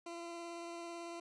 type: tone with vibrato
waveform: 20% pulse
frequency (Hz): 340.3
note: F4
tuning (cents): -45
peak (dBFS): -39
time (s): 0.06-1.2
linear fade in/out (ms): 5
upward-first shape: triangle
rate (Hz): 18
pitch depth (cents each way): 14
effects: resampled to 22050 Hz